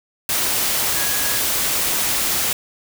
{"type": "tone in noise", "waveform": "sine", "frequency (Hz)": 1661.2, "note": "G#6", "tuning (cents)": 0, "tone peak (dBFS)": -30, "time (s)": [0.96, 1.39], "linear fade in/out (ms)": 2, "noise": "white", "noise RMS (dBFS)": -20, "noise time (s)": [0.29, 2.53], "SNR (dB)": -13, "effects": []}